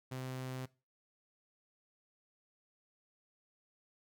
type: tone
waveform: sawtooth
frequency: 129.4 Hz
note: C3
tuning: 19 cents flat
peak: -36 dBFS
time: 0.11-0.66 s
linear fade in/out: 10 ms
effects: noise-tail reverb RT60 0.3 s tail -20 dB re dry